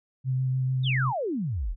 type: tone with vibrato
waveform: sine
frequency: 130 Hz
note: C3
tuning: 11 cents flat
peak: -23 dBFS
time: 0.24-1.13 s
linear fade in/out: 50 ms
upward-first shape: square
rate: 6.8 Hz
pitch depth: 11 cents each way
type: exponential sweep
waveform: sine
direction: down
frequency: 3822 to 33.05 Hz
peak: -26 dBFS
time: 0.83-1.76 s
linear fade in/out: 50 ms
effects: none